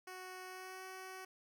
10% pulse tone with pitch glide, 370 to 375.8 Hz, F#4 to F#4, 0 to +27 cents, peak -39 dBFS, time 0.07-1.25 s, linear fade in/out 5 ms, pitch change +27 cents, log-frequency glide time 0.46-0.83 s, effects none

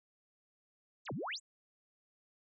sine exponential two-way sweep, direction down then up, 8350 to 111.8 to 8350 Hz, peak -37 dBFS, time 1.05-1.4 s, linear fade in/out 50 ms, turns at 1.13 s, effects none

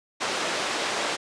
pink band-pass noise, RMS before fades -28 dBFS, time 0.2-1.17 s, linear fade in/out 20 ms, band 430 to 6000 Hz, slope 12 dB/octave, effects resampled to 22050 Hz

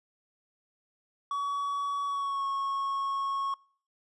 triangle tone with pitch glide, 1131 to 1098.2 Hz, C#6 to C#6, +34 to -17 cents, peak -27 dBFS, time 1.31-3.54 s, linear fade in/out 2 ms, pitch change -51 cents, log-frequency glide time 2.06-2.46 s, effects noise-tail reverb RT60 0.5 s tail -25 dB re dry + resampled to 24000 Hz

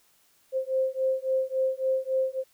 sine beating tone pair, 523.3 / 526.9 Hz, C5 / C5, 0 / +12 cents, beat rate 3.6 Hz, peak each -27 / -27 dBFS, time 0.52-2.44 s, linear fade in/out 50 ms, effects white hiss -64 dBFS RMS until 2.53 s

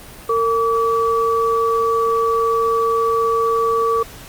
sine tone pair together, 456.4 / 1148 Hz, A#4 / D6, -37 / -40 cents, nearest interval octave + major third, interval 1597 cents, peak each -17 dBFS, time 0.29-4.03 s, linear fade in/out 5 ms, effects pink hiss -38 dBFS RMS until 4.28 s + Opus 32 kbps

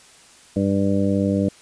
harmonic tone, 98.7 Hz, G2, 12 cents sharp, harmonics 1 / 2 / 3 / 4 / 5 / 6, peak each -25 / -20 / -23 / -33 / -26 / -28 dBFS, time 0.56-1.49 s, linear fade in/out 5 ms, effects white hiss -49 dBFS RMS until 1.61 s + resampled to 22050 Hz

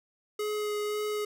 square tone with vibrato, 420 Hz, G#4, 19 cents sharp, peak -30 dBFS, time 0.39-1.25 s, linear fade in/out 5 ms, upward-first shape sine, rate 1.9 Hz, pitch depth 10 cents each way, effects none

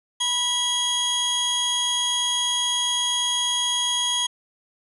sawtooth tone pair together, 977 / 3284 Hz, B5 / G#7, -19 / -20 cents, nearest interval octave + major sixth, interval 2099 cents, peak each -26 / -18 dBFS, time 0.2-4.27 s, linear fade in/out 10 ms, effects resampled to 24000 Hz

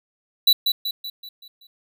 square tone with echo, 3951 Hz, B7, in tune, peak -12 dBFS, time 0.47-0.53 s, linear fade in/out 5 ms, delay 190 ms, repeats 6, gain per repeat -6 dB, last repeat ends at 1.67 s, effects none

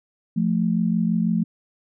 sine tone pair together, 174.61 / 220.7 Hz, F3 / A3, 0 / +5 cents, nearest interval major third, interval 405 cents, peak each -21 dBFS, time 0.36-1.44 s, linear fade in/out 10 ms, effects none

